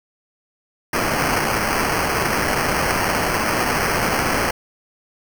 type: noise with sample-and-hold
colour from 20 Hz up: white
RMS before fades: -20 dBFS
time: 0.93-4.51 s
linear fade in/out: 5 ms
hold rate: 3675 Hz
effects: none